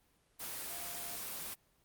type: tone in noise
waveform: sine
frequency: 698.5 Hz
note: F5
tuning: in tune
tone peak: -51 dBFS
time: 0.69-1.17 s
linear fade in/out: 20 ms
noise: white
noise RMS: -42 dBFS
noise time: 0.39-1.55 s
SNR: -12 dB
effects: pink hiss -72 dBFS RMS until 1.84 s + Opus 24 kbps